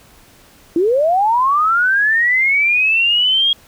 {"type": "linear sweep", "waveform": "sine", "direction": "up", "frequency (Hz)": [317.2, 3286], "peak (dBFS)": -11, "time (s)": [0.76, 3.53], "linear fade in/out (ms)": 2, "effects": ["pink hiss -47 dBFS RMS until 3.67 s"]}